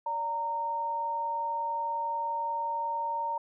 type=tone pair together; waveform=sine; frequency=578 / 922.8 Hz; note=D5 / A#5; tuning=-28 / -18 cents; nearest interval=minor sixth; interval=810 cents; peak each=-40 / -29 dBFS; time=0.06-3.38 s; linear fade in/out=5 ms; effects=none